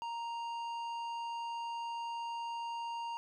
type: tone with tanh clipping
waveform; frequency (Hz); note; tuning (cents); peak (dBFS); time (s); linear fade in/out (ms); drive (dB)
sine; 932.3; A#5; 0; -39; 0.02-3.17; 0; 11
effects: none